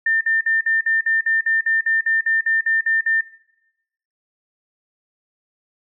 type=tone bursts; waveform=sine; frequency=1800 Hz; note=A6; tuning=39 cents sharp; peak=-15 dBFS; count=16; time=0.06-3.21 s; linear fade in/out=5 ms; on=150 ms; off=50 ms; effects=noise-tail reverb RT60 1.0 s tail -22 dB re dry